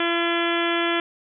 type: harmonic tone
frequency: 339.6 Hz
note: F4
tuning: 48 cents flat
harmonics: 1 / 2 / 3 / 4 / 5 / 6 / 7 / 8 / 9 / 10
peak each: -24 / -29 / -31 / -29 / -29 / -32 / -31 / -35 / -32 / -32 dBFS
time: 0-1 s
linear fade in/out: 2 ms
effects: none